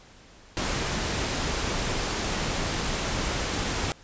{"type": "noise", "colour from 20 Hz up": "pink", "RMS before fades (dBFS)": -28, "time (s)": [0.57, 3.92], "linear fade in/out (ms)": 0, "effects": ["pink hiss -52 dBFS RMS until 4.03 s", "resampled to 16000 Hz"]}